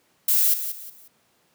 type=noise with echo; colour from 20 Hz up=violet; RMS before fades=-19 dBFS; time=0.28-0.54 s; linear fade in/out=5 ms; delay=180 ms; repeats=3; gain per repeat=-10 dB; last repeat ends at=1.08 s; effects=pink hiss -64 dBFS RMS until 1.54 s + high-pass 150 Hz 12 dB/octave